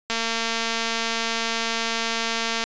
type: click train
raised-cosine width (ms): 0.2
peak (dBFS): -8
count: 580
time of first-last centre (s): 0.1-2.639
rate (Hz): 228
effects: resampled to 16000 Hz